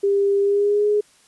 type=tone with pitch glide; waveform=sine; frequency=399.2 to 417.1 Hz; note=G4 to G#4; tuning=+32 to +7 cents; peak=-15 dBFS; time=0.03-1.01 s; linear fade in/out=10 ms; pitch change=+75 cents; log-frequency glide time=0.41-0.87 s; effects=white hiss -55 dBFS RMS until 1.27 s + resampled to 24000 Hz